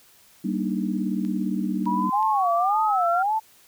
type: chord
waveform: sine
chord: Eb major seventh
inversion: first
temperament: equal with one note detuned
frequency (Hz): 193.19 / 233.1 / 293.7 / 311.1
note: G3 / Bb3 / D4 / Eb4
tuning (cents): -25 / 0 / 0 / 0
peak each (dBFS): -26 / -28 / -31 / -31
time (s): 0.44-2.1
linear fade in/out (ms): 10
type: clicks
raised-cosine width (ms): 0.2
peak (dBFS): -29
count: 3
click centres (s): 1.25 / 1.856 / 2.228
type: exponential sweep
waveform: sine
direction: up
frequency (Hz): 959 to 1396.9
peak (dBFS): -23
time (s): 1.86-3.23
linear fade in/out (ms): 10
type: tone with vibrato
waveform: sine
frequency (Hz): 775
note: G5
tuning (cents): -20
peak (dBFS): -20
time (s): 2.12-3.4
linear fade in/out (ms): 20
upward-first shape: sine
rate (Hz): 1.8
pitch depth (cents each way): 220
effects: white hiss -55 dBFS RMS until 3.67 s